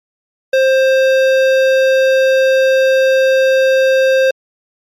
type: tone with hard clipping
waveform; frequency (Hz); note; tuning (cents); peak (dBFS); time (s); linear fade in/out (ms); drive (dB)
triangle; 528; C5; +16; -10; 0.53-4.31; 5; 18
effects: MP3 64 kbps